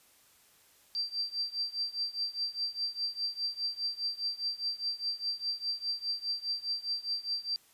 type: tone with tremolo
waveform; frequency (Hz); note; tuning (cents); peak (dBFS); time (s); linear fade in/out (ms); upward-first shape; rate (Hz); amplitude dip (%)
sine; 4699; D8; 0; -28; 0.95-7.56; 0; triangle; 4.9; 95
effects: white hiss -63 dBFS RMS until 7.73 s + resampled to 32000 Hz